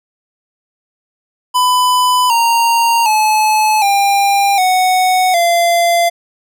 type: tone with pitch steps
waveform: square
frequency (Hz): 1000 / 927.7 / 860.6 / 798.3 / 740.5 / 687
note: B5 / A#5 / A5 / G5 / F#5 / F5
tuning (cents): +21 / -9 / -39 / +31 / +1 / -29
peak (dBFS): -10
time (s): 1.54-6.1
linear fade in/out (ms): 20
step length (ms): 760
effects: none